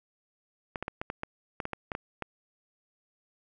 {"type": "clicks", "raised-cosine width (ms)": 0.5, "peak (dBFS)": -18, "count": 12, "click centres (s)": [0.758, 0.826, 0.881, 1.015, 1.101, 1.234, 1.602, 1.654, 1.733, 1.918, 1.951, 2.223], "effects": []}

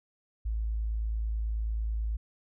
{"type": "tone", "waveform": "sine", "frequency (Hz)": 54.6, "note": "A1", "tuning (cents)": -13, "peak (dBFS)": -28, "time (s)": [0.45, 2.17], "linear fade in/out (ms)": 10, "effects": []}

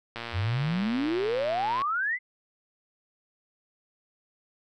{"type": "click train", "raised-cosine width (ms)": 0.3, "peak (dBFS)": -19, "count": 195, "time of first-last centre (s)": [0.16, 1.818], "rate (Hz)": 117}
{"type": "exponential sweep", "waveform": "sine", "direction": "up", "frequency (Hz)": [84.6, 2093], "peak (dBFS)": -25, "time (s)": [0.32, 2.19], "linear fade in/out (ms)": 50}
{"effects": []}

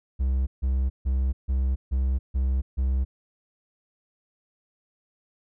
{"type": "tone bursts", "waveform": "triangle", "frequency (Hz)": 65.41, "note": "C2", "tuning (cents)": 0, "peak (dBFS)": -19, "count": 7, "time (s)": [0.19, 3.05], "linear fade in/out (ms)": 20, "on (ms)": 280, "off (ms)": 150, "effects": []}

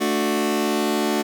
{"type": "chord", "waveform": "sawtooth", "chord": "D major", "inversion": "second", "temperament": "just", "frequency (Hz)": [220.2, 293.7, 367.1], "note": ["A3", "D4", "F#4"], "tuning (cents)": [2, 0, -14], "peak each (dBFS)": -20, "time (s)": [0, 1.23], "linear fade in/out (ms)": 20, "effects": []}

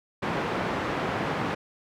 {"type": "band-pass noise", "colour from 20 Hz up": "pink", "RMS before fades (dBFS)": -29, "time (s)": [0.22, 1.55], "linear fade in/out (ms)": 10, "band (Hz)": [160, 1900], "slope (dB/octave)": 12, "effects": []}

